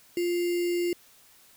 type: tone with sample-and-hold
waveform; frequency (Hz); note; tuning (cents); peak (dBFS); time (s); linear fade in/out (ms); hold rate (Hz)
sine; 349.2; F4; 0; -24; 0.17-0.93; 2; 2450
effects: white hiss -57 dBFS RMS until 1.56 s